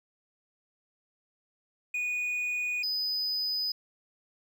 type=tone pair in turn; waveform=triangle; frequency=2466 / 4995 Hz; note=D#7 / D#8; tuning=-16 / +6 cents; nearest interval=octave; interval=1222 cents; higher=second; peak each=-27 dBFS; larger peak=neither; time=1.94-2.83 / 2.83-3.72 s; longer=neither; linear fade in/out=5 ms; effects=none